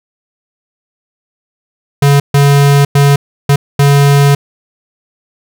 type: tone bursts at uneven times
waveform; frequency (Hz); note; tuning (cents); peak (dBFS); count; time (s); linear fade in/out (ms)
square; 141.6; C#3; +37; -5; 5; 2.02-2.2 / 2.34-2.85 / 2.95-3.16 / 3.49-3.56 / 3.79-4.35; 5
effects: none